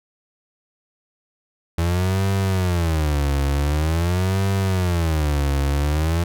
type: tone with vibrato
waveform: 35% pulse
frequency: 82.41 Hz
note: E2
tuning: in tune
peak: -16 dBFS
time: 1.78-6.24 s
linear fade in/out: 5 ms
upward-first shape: sine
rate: 0.46 Hz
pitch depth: 290 cents each way
effects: none